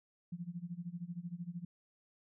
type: tone with tremolo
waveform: sine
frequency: 173.7 Hz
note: F3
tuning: 9 cents flat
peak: -37 dBFS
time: 0.32-1.65 s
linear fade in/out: 5 ms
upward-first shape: sine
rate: 13 Hz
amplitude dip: 90%
effects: none